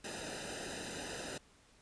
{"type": "noise with comb filter", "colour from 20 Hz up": "pink", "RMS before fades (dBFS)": -43, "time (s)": [0.04, 1.38], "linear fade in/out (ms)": 5, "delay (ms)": 0.9, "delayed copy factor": -0.85, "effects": ["pink hiss -65 dBFS RMS until 1.81 s", "resampled to 22050 Hz"]}